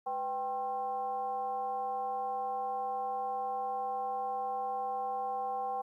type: tone with frequency modulation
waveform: sine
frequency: 783 Hz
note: G5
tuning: 2 cents flat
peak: -32 dBFS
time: 0.06-5.82 s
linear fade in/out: 10 ms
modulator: 284 Hz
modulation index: 0.68
effects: 12-bit